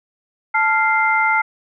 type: tone cluster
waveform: sine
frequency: 877 / 1391 / 2089 Hz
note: A5 / F6 / C7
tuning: -6 / -7 / -3 cents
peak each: -18 dBFS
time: 0.54-1.42 s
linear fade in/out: 10 ms
effects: none